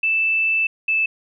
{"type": "tone pair in turn", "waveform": "sine", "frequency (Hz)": [2642, 2628], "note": ["E7", "E7"], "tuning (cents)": [3, -6], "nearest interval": "unison", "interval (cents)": 9, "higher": "first", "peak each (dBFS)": -16, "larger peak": "neither", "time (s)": [[0.03, 0.67], [0.88, 1.06]], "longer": "first", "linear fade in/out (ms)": 5, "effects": []}